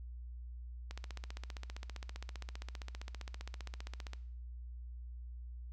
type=click train; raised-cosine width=0.2 ms; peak=-28 dBFS; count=50; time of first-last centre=0.91-4.134 s; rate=15.2 Hz; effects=noise-tail reverb RT60 0.6 s tail -18 dB re dry + added 60 Hz sine -44 dBFS peak until 5.72 s